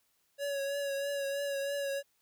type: tone with vibrato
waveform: square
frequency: 560 Hz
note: C#5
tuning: 18 cents sharp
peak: -33 dBFS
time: 0.38-2.03 s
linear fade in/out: 50 ms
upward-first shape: triangle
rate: 3.1 Hz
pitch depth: 34 cents each way
effects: white hiss -74 dBFS RMS until 2.21 s